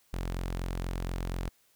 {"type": "tone", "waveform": "sawtooth", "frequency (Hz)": 44.15, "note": "F1", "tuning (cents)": 20, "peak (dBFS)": -28, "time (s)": [0.13, 1.49], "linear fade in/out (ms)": 0, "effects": ["white hiss -67 dBFS RMS until 1.75 s"]}